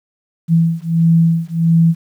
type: beating tone pair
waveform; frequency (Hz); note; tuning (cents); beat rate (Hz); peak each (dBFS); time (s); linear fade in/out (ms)
sine; 164.81 / 166.31; E3 / E3; 0 / +16; 1.5; -13; 0.48-1.95; 50
effects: 8-bit